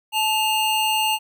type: tone pair together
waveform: square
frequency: 870 / 2810 Hz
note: A5 / F7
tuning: -20 / +10 cents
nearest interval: octave + minor sixth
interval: 2030 cents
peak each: -22 dBFS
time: 0.12-1.19 s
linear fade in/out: 50 ms
effects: none